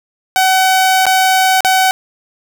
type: tone with dropouts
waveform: sawtooth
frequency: 755 Hz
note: F#5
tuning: 35 cents sharp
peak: -5 dBFS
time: 0.36-1.91 s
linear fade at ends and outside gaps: 0 ms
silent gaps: 1.055-1.066 / 1.606-1.648 s
effects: none